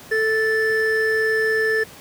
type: tone pair together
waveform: triangle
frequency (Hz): 440.4 / 1757.7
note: A4 / A6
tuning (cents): +2 / -2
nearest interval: 2 octaves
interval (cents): 2396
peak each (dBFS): -18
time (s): 0.11-1.84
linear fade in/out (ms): 10
effects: pink hiss -42 dBFS RMS until 2 s + high-pass 80 Hz 12 dB/octave